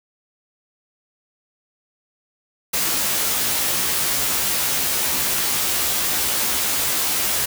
white noise with comb filter, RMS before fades -21 dBFS, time 2.73-7.46 s, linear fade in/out 10 ms, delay 15 ms, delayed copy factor +0.85, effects none

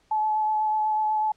sine tone with vibrato, 860 Hz, A5, 40 cents flat, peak -21 dBFS, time 0.11-1.32 s, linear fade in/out 5 ms, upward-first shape sine, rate 8.1 Hz, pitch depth 14 cents each way, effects pink hiss -64 dBFS RMS until 1.36 s + low-pass 7000 Hz 12 dB/octave

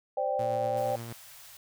sine chord, C suspended second, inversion none, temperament just, 523.3 / 588.7 / 784.9 Hz, C5 / D5 / G5, 0 / +4 / +2 cents, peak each -31 dBFS, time 0.17-0.96 s, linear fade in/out 5 ms
sawtooth tone with tremolo, 116.54 Hz, A#2, in tune, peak -33 dBFS, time 0.39-1.13 s, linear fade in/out 5 ms, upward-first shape triangle, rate 8.5 Hz, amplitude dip 30%
white band-stop noise, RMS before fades -50 dBFS, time 0.77-1.57 s, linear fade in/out 2 ms, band 150 to 560 Hz, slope 48 dB/octave
effects none

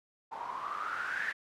blue noise with low-pass filter sweep, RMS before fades -37 dBFS, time 0.31-1.33 s, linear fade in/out 20 ms, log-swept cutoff 890 to 1800 Hz, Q 9.9, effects none

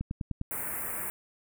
click train, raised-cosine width 5 ms, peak -20 dBFS, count 5, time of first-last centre 0.01-0.414 s, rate 9.91 Hz
white band-stop noise, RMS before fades -35 dBFS, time 0.51-1.1 s, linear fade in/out 0 ms, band 2300 to 8600 Hz, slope 48 dB/octave
effects none

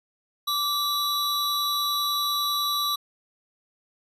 square tone pair together, 1166 / 3922 Hz, D6 / B7, -13 / -13 cents, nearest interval octave + major sixth, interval 2100 cents, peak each -28 / -26 dBFS, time 0.47-2.96 s, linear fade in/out 10 ms, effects resampled to 32000 Hz

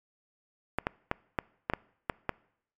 clicks, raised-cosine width 0.5 ms, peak -12 dBFS, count 8, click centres 0.786 / 0.869 / 1.114 / 1.388 / 1.699 / 1.736 / 2.098 / 2.293 s, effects noise-tail reverb RT60 0.7 s tail -24 dB re dry + MP3 96 kbps

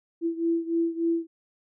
sine beating tone pair, 332.6 / 336 Hz, E4 / E4, +16 / +33 cents, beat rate 3.4 Hz, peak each -25 / -28 dBFS, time 0.21-1.27 s, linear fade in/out 50 ms, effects none

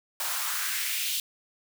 white noise with high-pass filter sweep, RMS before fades -30 dBFS, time 0.2-1.2 s, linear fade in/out 2 ms, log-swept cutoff 800 to 3300 Hz, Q 2.2, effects none

